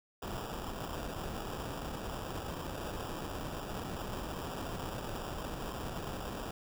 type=noise with sample-and-hold; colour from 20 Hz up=pink; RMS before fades=-40 dBFS; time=0.22-6.51 s; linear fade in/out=5 ms; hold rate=2100 Hz; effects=none